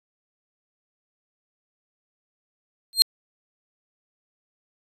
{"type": "tone with exponential growth", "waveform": "40% pulse", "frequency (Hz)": 4199, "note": "C8", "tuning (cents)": 5, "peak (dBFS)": -5, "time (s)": [2.93, 3.02], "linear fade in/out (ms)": 0, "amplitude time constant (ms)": 18, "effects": ["resampled to 32000 Hz"]}